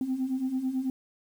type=beating tone pair; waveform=sine; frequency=254.1 / 263.2 Hz; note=B3 / C4; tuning=+49 / +10 cents; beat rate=9.1 Hz; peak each=-32 / -27 dBFS; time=0.01-0.9 s; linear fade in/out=2 ms; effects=tanh soft clip ceiling -22 dBFS + 9-bit